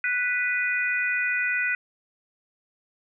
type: harmonic tone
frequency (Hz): 493.9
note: B4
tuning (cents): 0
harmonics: 3 / 4 / 5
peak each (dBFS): -26 / -27 / -28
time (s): 0.04-1.75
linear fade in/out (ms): 2
effects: none